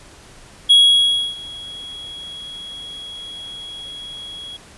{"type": "tone with ADSR envelope", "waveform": "triangle", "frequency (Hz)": 3322, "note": "G#7", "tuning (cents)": 0, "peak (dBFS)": -5, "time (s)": [0.69, 4.57], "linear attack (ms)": 17, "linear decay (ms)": 640, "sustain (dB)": -24, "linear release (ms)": 9, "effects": ["pink hiss -44 dBFS RMS until 4.77 s", "resampled to 24000 Hz"]}